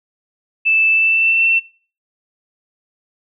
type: tone with pitch glide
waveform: sine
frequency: 2637 to 2692 Hz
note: E7 to E7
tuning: 0 to +36 cents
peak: -11 dBFS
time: 0.65-1.6 s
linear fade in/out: 20 ms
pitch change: +36 cents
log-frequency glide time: 0.9-1.47 s
effects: noise-tail reverb RT60 0.4 s tail -21 dB re dry